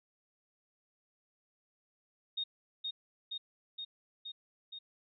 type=tone with echo; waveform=sine; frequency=3708 Hz; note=A#7; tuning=10 cents flat; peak=-33 dBFS; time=2.37-2.44 s; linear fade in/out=10 ms; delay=470 ms; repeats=5; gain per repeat=-2 dB; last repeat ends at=4.79 s; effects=none